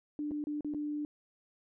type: tone with dropouts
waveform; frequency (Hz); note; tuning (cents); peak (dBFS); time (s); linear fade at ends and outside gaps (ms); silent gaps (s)
sine; 296.6; D4; +17; -33; 0.19-1.05; 1; 0.31-0.316 / 0.44-0.47 / 0.608-0.646 / 0.738-0.746
effects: none